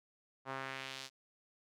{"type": "tone with band-pass filter sweep", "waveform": "sawtooth", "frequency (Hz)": 133.6, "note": "C3", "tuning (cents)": 36, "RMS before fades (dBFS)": -44, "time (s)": [0.45, 1.1], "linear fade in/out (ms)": 50, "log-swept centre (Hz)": [1000, 5200], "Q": 1.3, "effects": []}